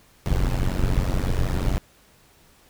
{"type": "noise with amplitude modulation", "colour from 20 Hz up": "brown", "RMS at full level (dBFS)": -18, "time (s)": [0.26, 1.78], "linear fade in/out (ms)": 0, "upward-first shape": "sine", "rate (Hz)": 92.2, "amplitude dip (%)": 95, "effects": ["pink hiss -56 dBFS RMS until 2.69 s"]}